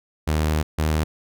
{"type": "tone pair in turn", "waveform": "sawtooth", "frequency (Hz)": [77.2, 77.6], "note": ["D#2", "D#2"], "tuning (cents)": [-13, -4], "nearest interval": "unison", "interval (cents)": 9, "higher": "second", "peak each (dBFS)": -15, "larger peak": "neither", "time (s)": [[0.27, 0.63], [0.78, 1.04]], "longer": "first", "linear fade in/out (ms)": 10, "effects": []}